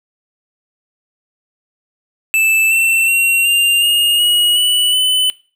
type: tone with pitch steps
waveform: square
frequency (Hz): 2637 / 2688 / 2739 / 2792 / 2846 / 2901 / 2957 / 3013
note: E7 / E7 / F7 / F7 / F7 / F#7 / F#7 / F#7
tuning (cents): 0 / +33 / -34 / -1 / +32 / -35 / -2 / +31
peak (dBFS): -11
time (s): 2.34-5.3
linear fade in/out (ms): 0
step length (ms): 370
effects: noise-tail reverb RT60 0.4 s tail -22 dB re dry